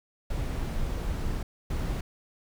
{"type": "noise bursts at uneven times", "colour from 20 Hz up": "brown", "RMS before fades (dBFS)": -30, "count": 2, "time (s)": [[0.3, 1.43], [1.7, 2.01]], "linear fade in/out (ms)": 5, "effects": []}